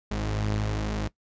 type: tone pair together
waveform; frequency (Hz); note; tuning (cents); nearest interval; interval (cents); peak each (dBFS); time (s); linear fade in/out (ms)
sawtooth; 52.09 / 105.4; G#1 / G#2; +6 / +26; octave; 1220; -25; 0.11-1.08; 5
effects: noise-tail reverb RT60 0.1 s tail -19 dB re dry + resampled to 16000 Hz